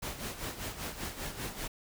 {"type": "noise with tremolo", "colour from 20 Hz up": "pink", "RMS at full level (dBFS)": -37, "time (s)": [0.02, 1.68], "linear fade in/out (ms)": 10, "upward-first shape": "sine", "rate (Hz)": 5.1, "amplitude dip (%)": 65, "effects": []}